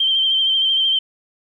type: tone with vibrato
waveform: sine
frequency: 3136 Hz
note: G7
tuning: in tune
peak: -14 dBFS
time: 0-0.99 s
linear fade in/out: 5 ms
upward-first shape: triangle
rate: 13 Hz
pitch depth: 40 cents each way
effects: 9-bit